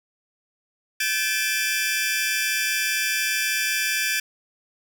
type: tone cluster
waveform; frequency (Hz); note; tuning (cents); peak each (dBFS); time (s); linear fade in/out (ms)
sawtooth; 1551 / 1727 / 2379 / 2617 / 5770; G6 / A6 / D7 / E7 / F#8; -19 / -33 / +22 / -13 / -44; -26 / -23 / -23 / -28 / -30; 1-4.2; 5
effects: 8-bit